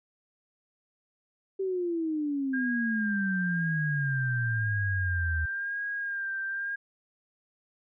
sine exponential sweep, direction down, 390.4 to 77 Hz, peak -27 dBFS, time 1.59-5.46 s, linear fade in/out 10 ms
sine tone with vibrato, 1606 Hz, G6, 41 cents sharp, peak -30 dBFS, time 2.53-6.76 s, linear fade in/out 10 ms, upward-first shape sine, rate 0.97 Hz, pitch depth 38 cents each way
effects none

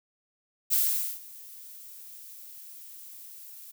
violet noise with ADSR envelope, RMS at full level -23 dBFS, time 0.7-3.72 s, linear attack 31 ms, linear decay 460 ms, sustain -23 dB, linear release 16 ms, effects none

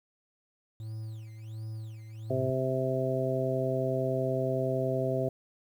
triangle tone with tremolo, 110 Hz, A2, in tune, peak -33 dBFS, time 0.8-2.5 s, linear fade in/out 0 ms, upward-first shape sine, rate 1.4 Hz, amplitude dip 60%
harmonic tone, 130.81 Hz, C3, in tune, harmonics 1 / 2 / 3 / 4 / 5, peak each -32 / -36 / -33 / -34 / -32 dBFS, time 2.3-5.29 s, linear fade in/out 5 ms
effects 10-bit

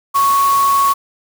sine tone in noise, 1108.7 Hz, C#6, in tune, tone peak -10 dBFS, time 0.14-0.94 s, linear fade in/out 20 ms, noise white, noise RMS -25 dBFS, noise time 0.14-0.94 s, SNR +12 dB, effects none

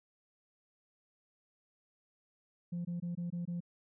sine tone bursts, 173.6 Hz, F3, 10 cents flat, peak -33 dBFS, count 6, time 2.72-3.605 s, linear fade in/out 10 ms, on 130 ms, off 21 ms, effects tanh soft clip ceiling -33 dBFS

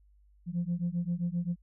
sine beating tone pair, 170 / 177.6 Hz, F3 / F3, -46 / +29 cents, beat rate 7.6 Hz, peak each -31 dBFS, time 0.46-1.56 s, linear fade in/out 50 ms, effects tanh soft clip ceiling -24 dBFS + added 50 Hz sine -59 dBFS peak until 1.62 s

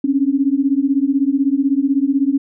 sine beating tone pair, 267.8 / 283.8 Hz, C4 / C#4, +40 / +41 cents, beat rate 16 Hz, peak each -16 dBFS, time 0.04-2.38 s, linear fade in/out 5 ms, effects none

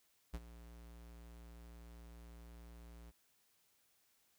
square tone with ADSR envelope, 58.27 Hz, A#1, in tune, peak -39 dBFS, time 0.33-3.12 s, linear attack 16 ms, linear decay 41 ms, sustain -15 dB, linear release 30 ms, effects white hiss -75 dBFS RMS until 4.38 s

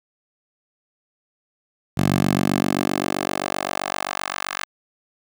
10% pulse tone with high-pass filter sweep, 47.68 Hz, G1, 47 cents flat, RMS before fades -23 dBFS, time 1.97-4.65 s, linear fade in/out 10 ms, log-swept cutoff 130 to 1400 Hz, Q 1.3, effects none

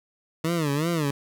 20% pulse tone with vibrato, 155.56 Hz, D#3, in tune, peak -18 dBFS, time 0.44-1.11 s, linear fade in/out 5 ms, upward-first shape sine, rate 2.7 Hz, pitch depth 180 cents each way, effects none

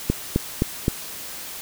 click train, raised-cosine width 3 ms, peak -5 dBFS, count 4, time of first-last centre 0.1-0.881 s, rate 3.84 Hz, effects white hiss -35 dBFS RMS until 1.61 s

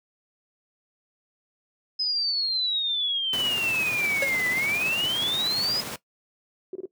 sine exponential two-way sweep, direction down then up, 5090 to 1975.5 to 5090 Hz, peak -23 dBFS, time 1.99-5.81 s, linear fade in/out 10 ms, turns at 4.49 s
pink noise with tremolo, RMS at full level -32 dBFS, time 3.33-5.96 s, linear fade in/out 2 ms, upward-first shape triangle, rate 17 Hz, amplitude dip 35%
square tone with exponential decay, 554.4 Hz, C#5, in tune, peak -21 dBFS, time 4.22-4.32 s, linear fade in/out 5 ms, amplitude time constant 21 ms
sine tone bursts, 371.7 Hz, F#4, 8 cents sharp, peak -29 dBFS, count 3, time 6.73-6.856 s, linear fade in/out 2 ms, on 24 ms, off 27 ms
effects noise-tail reverb RT60 0.1 s tail -17 dB re dry + high-pass 150 Hz 12 dB/octave

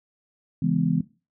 sine chord, C# minor seventh, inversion none, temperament just, 138.59 / 166.31 / 207.9 / 249.5 Hz, C#3 / E3 / G#3 / B3, 0 / +16 / +2 / +18 cents, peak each -28 / -23 / -26 / -26 dBFS, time 0.62-1.01 s, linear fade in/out 5 ms, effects noise-tail reverb RT60 0.3 s tail -17 dB re dry

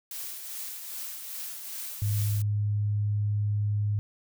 blue noise with tremolo, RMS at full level -36 dBFS, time 0.11-2.42 s, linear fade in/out 2 ms, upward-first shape triangle, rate 2.5 Hz, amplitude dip 45%
sine tone, 103.83 Hz, G#2, in tune, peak -24 dBFS, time 2.02-3.99 s, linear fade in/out 0 ms
effects none

